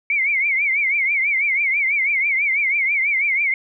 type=tone with vibrato; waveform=sine; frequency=2217 Hz; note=C#7; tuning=in tune; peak=-16 dBFS; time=0.1-3.54 s; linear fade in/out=2 ms; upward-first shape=triangle; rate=6.1 Hz; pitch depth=150 cents each way; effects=none